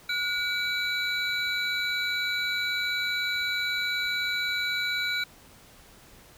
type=tone cluster; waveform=triangle; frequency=1448 / 2293 / 3948 Hz; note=F#6 / D7 / B7; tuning=-38 / -42 / -1 cents; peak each=-29 dBFS; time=0.09-5.24 s; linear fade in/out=5 ms; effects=pink hiss -53 dBFS RMS until 6.37 s